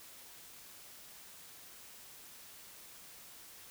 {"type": "silence", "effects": ["white hiss -54 dBFS RMS until 3.7 s"]}